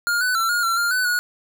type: tone with pitch steps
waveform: square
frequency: 1415 / 1497 / 1347 / 1429 / 1357 / 1402 / 1501 / 1453 Hz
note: F6 / F#6 / E6 / F6 / E6 / F6 / F#6 / F#6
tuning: +22 / +20 / +37 / +39 / +50 / +6 / +24 / -32 cents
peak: -19 dBFS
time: 0.07-1.19 s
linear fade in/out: 0 ms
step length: 140 ms
effects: none